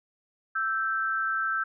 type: tone pair together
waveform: sine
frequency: 1328.2 / 1560 Hz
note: E6 / G6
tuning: +13 / -9 cents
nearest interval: minor third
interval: 278 cents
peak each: -28 dBFS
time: 0.55-1.64 s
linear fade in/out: 10 ms
effects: none